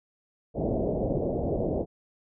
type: low-pass noise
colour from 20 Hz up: white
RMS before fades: -28 dBFS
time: 0.54-1.86 s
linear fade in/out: 50 ms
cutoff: 650 Hz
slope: 48 dB/octave
effects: none